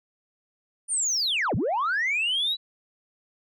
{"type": "linear two-way sweep", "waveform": "sine", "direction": "down then up", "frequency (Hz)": [9350, 79.4, 3995], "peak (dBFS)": -21, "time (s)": [0.88, 2.57], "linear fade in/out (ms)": 50, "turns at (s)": 1.55, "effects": ["tanh soft clip ceiling -20 dBFS"]}